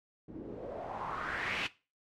white noise with low-pass filter sweep, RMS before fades -39 dBFS, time 0.28-1.67 s, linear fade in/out 5 ms, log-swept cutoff 270 to 2800 Hz, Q 3.6, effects noise-tail reverb RT60 0.3 s tail -18 dB re dry + AAC 64 kbps

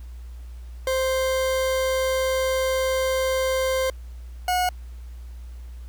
40% pulse tone pair in turn, 523.3 / 726.8 Hz, C5 / F#5, 0 / -31 cents, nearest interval tritone, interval 569 cents, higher second, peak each -20 / -19 dBFS, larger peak second, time 0.87-3.9 / 4.48-4.69 s, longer first, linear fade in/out 2 ms, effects added 60 Hz sine -35 dBFS peak until 5.88 s + pink hiss -57 dBFS RMS until 5.88 s

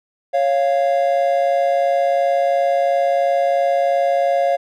triangle tone pair together, 553.1 / 696 Hz, C#5 / F5, -4 / -6 cents, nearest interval major third, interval 398 cents, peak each -15 dBFS, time 0.33-4.57 s, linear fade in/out 20 ms, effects none

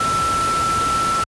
sine tone in noise, 1334 Hz, E6, 20 cents sharp, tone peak -17 dBFS, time 0-1.24 s, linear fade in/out 5 ms, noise pink, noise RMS -25 dBFS, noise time 0-1.24 s, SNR +5 dB, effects high-pass 60 Hz 12 dB/octave + resampled to 24000 Hz

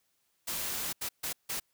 white noise bursts at uneven times, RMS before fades -35 dBFS, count 4, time 0.47-0.93 / 1.01-1.09 / 1.23-1.33 / 1.49-1.6 s, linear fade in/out 10 ms, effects white hiss -75 dBFS RMS until 1.73 s

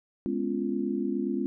sine chord, C# dominant seventh, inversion second, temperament just, 207.9 / 249.5 / 277.2 / 346.5 Hz, G#3 / B3 / C#4 / E#4, +2 / +18 / 0 / -14 cents, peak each -32 dBFS, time 0.26-1.46 s, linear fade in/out 0 ms, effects none

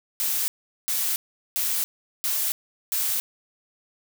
blue noise bursts, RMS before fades -25 dBFS, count 5, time 0.2-3.2 s, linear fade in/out 0 ms, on 280 ms, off 400 ms, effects none

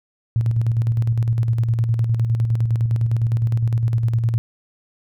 sine tone with tremolo, 115 Hz, A#2, 23 cents flat, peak -14 dBFS, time 0.36-4.38 s, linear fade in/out 0 ms, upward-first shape square, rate 9.8 Hz, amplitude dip 45%, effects none

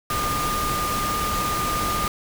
sine tone in noise, 1211 Hz, D#6, 47 cents flat, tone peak -24 dBFS, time 0.1-2.08 s, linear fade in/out 2 ms, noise pink, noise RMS -27 dBFS, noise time 0.1-2.08 s, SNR 0 dB, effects none

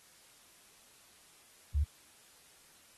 sine tone, 71.7 Hz, D2, 41 cents flat, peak -26 dBFS, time 1.74-1.84 s, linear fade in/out 10 ms, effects white hiss -61 dBFS RMS until 2.97 s + AAC 32 kbps

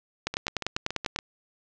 two click trains, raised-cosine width 0.2 ms, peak -9 / -14 dBFS, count 10 / 7, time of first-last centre 0.27-1.161 / 0.34-1.189 s, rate 10.1 / 7.07 Hz, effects low-pass 7000 Hz 12 dB/octave

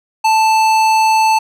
sine tone with tanh clipping, 880 Hz, A5, in tune, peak -11 dBFS, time 0.24-1.39 s, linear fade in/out 10 ms, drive 18 dB, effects none

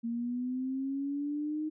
sine linear sweep, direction up, 229.9 to 311.1 Hz, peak -31 dBFS, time 0.03-1.7 s, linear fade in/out 20 ms, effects none

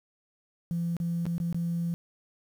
sine tone with dropouts, 170 Hz, F3, 46 cents flat, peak -26 dBFS, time 0.71-1.94 s, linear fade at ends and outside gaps 0 ms, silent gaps 0.967-1.001 / 1.255-1.265 / 1.381-1.401 / 1.527-1.545 s, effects tanh soft clip ceiling -22 dBFS + 9-bit

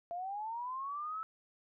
sine linear sweep, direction up, 677 to 1318.5 Hz, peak -37 dBFS, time 0.11-1.23 s, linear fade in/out 0 ms, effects none

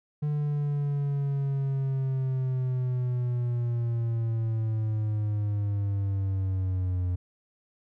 triangle linear sweep, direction down, 149.1 to 89.2 Hz, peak -23 dBFS, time 0.22-7.16 s, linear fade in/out 10 ms, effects none

